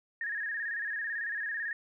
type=tone with vibrato; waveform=sine; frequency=1749 Hz; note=A6; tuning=11 cents flat; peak=-32 dBFS; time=0.21-1.73 s; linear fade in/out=2 ms; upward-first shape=square; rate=18 Hz; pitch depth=76 cents each way; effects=none